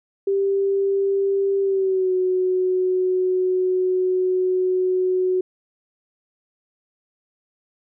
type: tone with pitch glide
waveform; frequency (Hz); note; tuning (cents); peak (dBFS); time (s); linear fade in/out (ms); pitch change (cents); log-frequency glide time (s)
sine; 393.4 to 369.2; G4 to F#4; +6 to -4; -17; 0.27-5.41; 5; -110; 1.61-2.13
effects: none